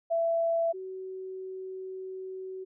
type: tone pair in turn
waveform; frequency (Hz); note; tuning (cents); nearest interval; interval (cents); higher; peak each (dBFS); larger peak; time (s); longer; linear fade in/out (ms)
sine; 667 / 376.6; E5 / F#4; +20 / +31; minor seventh; 989; first; -24 / -36; first; 0.1-0.73 / 0.73-2.65; second; 20
effects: none